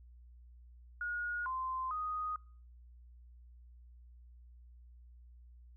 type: tone with pitch steps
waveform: sine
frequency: 1441 / 1038 / 1245 Hz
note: F#6 / C6 / D#6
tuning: -46 / -14 / +1 cents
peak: -35 dBFS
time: 1.01-2.36 s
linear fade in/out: 2 ms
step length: 450 ms
effects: noise-tail reverb RT60 0.5 s tail -26 dB re dry + added 60 Hz sine -54 dBFS peak until 5.76 s